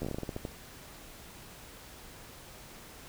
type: slowing click train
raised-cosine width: 2 ms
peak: -22 dBFS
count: 12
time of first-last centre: 0.02-0.452 s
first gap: 12 ms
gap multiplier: 1.22
effects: pink hiss -50 dBFS RMS until 3.08 s